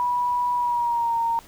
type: tone with pitch glide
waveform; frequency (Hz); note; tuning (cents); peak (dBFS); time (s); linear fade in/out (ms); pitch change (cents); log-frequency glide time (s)
sine; 977 to 923.8; B5 to A#5; -19 to -16; -20; 0-1.39; 0; -97; 0.54-1.17
effects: pink hiss -49 dBFS RMS until 1.47 s